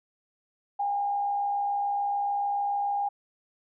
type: tone with frequency modulation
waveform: sine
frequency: 810 Hz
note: G#5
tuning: 43 cents flat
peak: -25 dBFS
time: 0.79-3.09 s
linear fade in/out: 10 ms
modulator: 66.9 Hz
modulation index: 0.27
effects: none